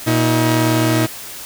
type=tone pair together; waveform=sawtooth; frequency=119.19 / 318.2 Hz; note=A#2 / D#4; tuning=+39 / +39 cents; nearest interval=octave + perfect fourth; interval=1700 cents; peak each=-12 / -12 dBFS; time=0.06-1.07 s; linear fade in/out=20 ms; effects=white hiss -32 dBFS RMS until 1.45 s